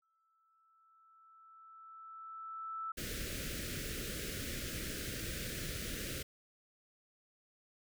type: tone with exponential growth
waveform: sine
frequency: 1318.5 Hz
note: E6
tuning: in tune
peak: -37 dBFS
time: 0.02-2.92 s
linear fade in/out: 5 ms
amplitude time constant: 630 ms
type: band-stop noise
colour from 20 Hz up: pink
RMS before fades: -41 dBFS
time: 2.97-6.23 s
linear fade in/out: 10 ms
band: 570 to 1400 Hz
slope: 48 dB/octave
effects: none